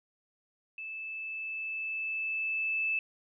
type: tone with level ramp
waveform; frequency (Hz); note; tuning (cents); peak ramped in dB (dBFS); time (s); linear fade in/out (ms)
sine; 2626; E7; -7; -38 to -27; 0.78-2.99; 2
effects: none